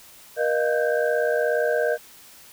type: tone cluster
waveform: sine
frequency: 476.1 / 613 / 695 / 1536 / 1593 Hz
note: A#4 / D#5 / F5 / G6 / G6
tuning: +37 / -26 / -9 / -36 / +27 cents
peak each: -23 / -23 / -31 / -31 / -30 dBFS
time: 0.36-1.98 s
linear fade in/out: 50 ms
effects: white hiss -48 dBFS RMS until 2.52 s